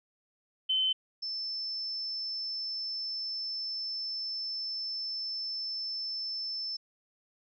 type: tone pair in turn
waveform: sine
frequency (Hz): 3063 / 5289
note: G7 / E8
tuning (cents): -41 / +5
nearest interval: major sixth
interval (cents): 946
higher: second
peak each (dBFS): -25 / -33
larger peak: first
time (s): 0.69-0.93 / 1.22-6.77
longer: second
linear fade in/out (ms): 10
effects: none